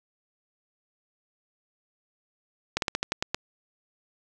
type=slowing click train; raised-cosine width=0.2 ms; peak=-8 dBFS; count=8; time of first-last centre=2.77-3.345 s; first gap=52 ms; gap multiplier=1.15; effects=none